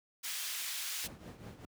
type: high-pass noise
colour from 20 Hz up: pink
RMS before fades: -39 dBFS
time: 0.23-1.08 s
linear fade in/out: 20 ms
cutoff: 2400 Hz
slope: 12 dB/octave
type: noise with tremolo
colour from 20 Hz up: brown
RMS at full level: -42 dBFS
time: 1.04-1.65 s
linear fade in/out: 0 ms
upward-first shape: triangle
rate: 5.2 Hz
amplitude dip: 70%
effects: high-pass 100 Hz 12 dB/octave